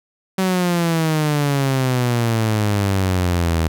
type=exponential sweep; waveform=sawtooth; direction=down; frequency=190.7 to 80 Hz; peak=-12 dBFS; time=0.38-3.68 s; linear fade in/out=5 ms; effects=none